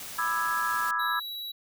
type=noise; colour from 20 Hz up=white; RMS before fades=-40 dBFS; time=0-0.91 s; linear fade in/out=2 ms
type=chord; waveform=sine; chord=E dominant seventh; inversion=second; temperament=equal with one note detuned; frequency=987.8 / 1203.5 / 1318.5 / 1661.2 Hz; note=B5 / D6 / E6 / G#6; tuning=0 / +42 / 0 / 0 cents; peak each=-32 / -33 / -30 / -30 dBFS; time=0.18-1.2 s; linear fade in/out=10 ms
type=tone; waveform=square; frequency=3905 Hz; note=B7; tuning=20 cents flat; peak=-35 dBFS; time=0.99-1.52 s; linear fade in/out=10 ms
effects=none